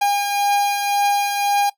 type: beating tone pair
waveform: 45% pulse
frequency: 810 / 811.9 Hz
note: G#5 / G#5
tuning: -43 / -39 cents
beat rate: 1.9 Hz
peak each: -17 / -25 dBFS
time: 0.01-1.7 s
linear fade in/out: 10 ms
effects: noise-tail reverb RT60 0.1 s tail -18 dB re dry